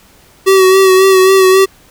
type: tone with vibrato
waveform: square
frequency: 380 Hz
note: F#4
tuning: 46 cents sharp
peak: -5 dBFS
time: 0.46-1.66 s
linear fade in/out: 20 ms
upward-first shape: sine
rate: 3.7 Hz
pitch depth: 31 cents each way
effects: pink hiss -45 dBFS RMS until 1.9 s